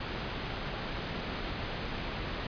pink low-pass noise, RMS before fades -37 dBFS, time 0-2.47 s, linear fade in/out 5 ms, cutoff 4300 Hz, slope 24 dB/octave, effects resampled to 11025 Hz

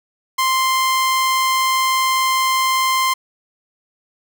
sawtooth tone, 1046.5 Hz, C6, in tune, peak -11 dBFS, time 0.38-3.14 s, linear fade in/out 10 ms, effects none

